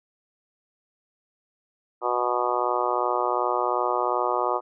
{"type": "harmonic tone", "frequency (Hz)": 122.7, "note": "B2", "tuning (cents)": -11, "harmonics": [3, 4, 5, 6, 7, 8, 9, 10], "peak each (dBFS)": [-30, -30, -30, -30, -30, -30, -30, -30], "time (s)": [2.01, 4.61], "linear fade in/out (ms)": 50, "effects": []}